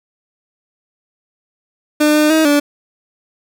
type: tone with pitch steps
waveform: 30% pulse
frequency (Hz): 300.8 / 302.9 / 316.7 / 290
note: D4 / D#4 / D#4 / D4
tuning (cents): +42 / -46 / +31 / -22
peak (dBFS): -7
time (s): 2-2.6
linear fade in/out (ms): 10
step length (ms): 150
effects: none